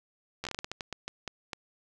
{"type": "slowing click train", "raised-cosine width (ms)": 0.2, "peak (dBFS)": -18, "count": 14, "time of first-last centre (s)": [0.44, 1.532], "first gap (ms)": 12, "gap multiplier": 1.29, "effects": []}